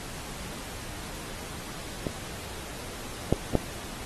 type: clicks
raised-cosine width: 2 ms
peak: -15 / -8 / -6 dBFS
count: 3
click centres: 2.068 / 3.326 / 3.553 s
effects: pink hiss -40 dBFS RMS until 4.05 s + AAC 32 kbps

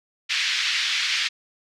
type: band-pass noise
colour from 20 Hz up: pink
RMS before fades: -24 dBFS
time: 0.29-1.29 s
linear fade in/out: 20 ms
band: 1900 to 5000 Hz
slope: 24 dB/octave
effects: none

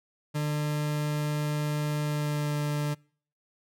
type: tone with pitch glide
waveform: 40% pulse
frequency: 149.3 to 147.76 Hz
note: D3 to D3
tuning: +29 to +11 cents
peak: -26 dBFS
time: 0.34-2.95 s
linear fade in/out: 20 ms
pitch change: -18 cents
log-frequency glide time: 2.01-2.56 s
effects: noise-tail reverb RT60 0.5 s tail -26 dB re dry

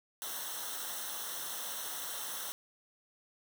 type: noise with comb filter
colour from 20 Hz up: white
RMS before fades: -40 dBFS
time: 0.22-2.52 s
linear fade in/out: 0 ms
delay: 0.42 ms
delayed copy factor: -0.8
effects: none

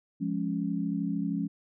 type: chord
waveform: sine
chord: Db major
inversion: first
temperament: equal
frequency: 174.61 / 207.7 / 277.2 Hz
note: F3 / Ab3 / Db4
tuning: 0 / 0 / 0 cents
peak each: -32 dBFS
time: 0.2-1.48 s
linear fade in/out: 20 ms
effects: none

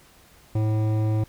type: tone with hard clipping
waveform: sine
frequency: 108.4 Hz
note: A2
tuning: 25 cents flat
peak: -22 dBFS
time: 0.55-1.24 s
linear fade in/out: 5 ms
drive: 13 dB
effects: pink hiss -54 dBFS RMS until 1.28 s

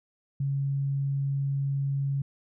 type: tone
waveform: sine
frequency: 138.59 Hz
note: C#3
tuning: in tune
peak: -25 dBFS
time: 0.4-2.22 s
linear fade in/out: 5 ms
effects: none

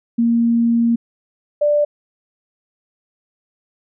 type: tone pair in turn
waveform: sine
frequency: 233.1 / 589.4 Hz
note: A#3 / D5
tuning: 0 / +6 cents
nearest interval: octave + major third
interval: 1606 cents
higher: second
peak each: -12 dBFS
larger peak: neither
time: 0.18-0.96 / 1.61-1.85 s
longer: first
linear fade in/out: 10 ms
effects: none

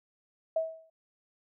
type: tone with exponential decay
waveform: sine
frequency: 646 Hz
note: E5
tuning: 35 cents flat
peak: -23 dBFS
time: 0.56-0.9 s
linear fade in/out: 5 ms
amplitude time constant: 73 ms
effects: none

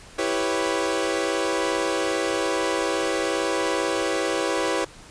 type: chord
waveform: sawtooth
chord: C# half-diminished seventh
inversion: first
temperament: equal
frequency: 329.6 / 392 / 493.9 / 554.4 Hz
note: E4 / G4 / B4 / C#5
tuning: 0 / 0 / 0 / 0 cents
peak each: -24 dBFS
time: 0.18-4.85 s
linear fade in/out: 10 ms
effects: pink hiss -46 dBFS RMS until 5.1 s + resampled to 22050 Hz

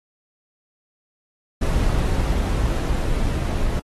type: noise with level ramp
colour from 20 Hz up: brown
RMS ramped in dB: -19 to -22 dBFS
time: 1.61-3.8 s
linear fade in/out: 10 ms
effects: AAC 32 kbps

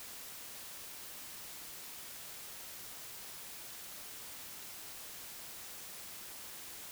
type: silence
effects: white hiss -48 dBFS RMS until 6.91 s

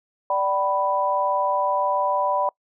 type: chord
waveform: sine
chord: G major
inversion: second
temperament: equal with one note detuned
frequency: 587.3 / 766.1 / 987.8 Hz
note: D5 / G5 / B5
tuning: 0 / -40 / 0 cents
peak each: -24 / -26 / -22 dBFS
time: 0.3-2.49 s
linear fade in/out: 2 ms
effects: noise-tail reverb RT60 0.1 s tail -25 dB re dry

